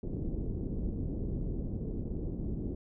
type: low-pass noise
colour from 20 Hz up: pink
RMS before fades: -35 dBFS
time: 0.03-2.75 s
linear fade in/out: 5 ms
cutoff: 390 Hz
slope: 24 dB/octave
effects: none